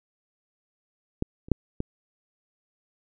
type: clicks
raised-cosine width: 3 ms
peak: -12 / -30 / -6 / -15 dBFS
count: 4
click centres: 1.224 / 1.485 / 1.517 / 1.804 s
effects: none